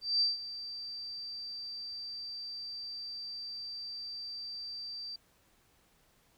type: tone with ADSR envelope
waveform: sine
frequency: 4670 Hz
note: D8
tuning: 11 cents flat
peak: -24 dBFS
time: 0.01-5.16 s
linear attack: 200 ms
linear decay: 160 ms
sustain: -15 dB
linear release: 4 ms
effects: pink hiss -68 dBFS RMS until 6.37 s